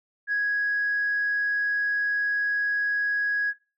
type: tone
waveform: sine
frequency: 1661.2 Hz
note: G#6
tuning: in tune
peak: -21 dBFS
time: 0.27-3.54 s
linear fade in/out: 50 ms
effects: noise-tail reverb RT60 0.3 s tail -18 dB re dry + tanh soft clip ceiling -18 dBFS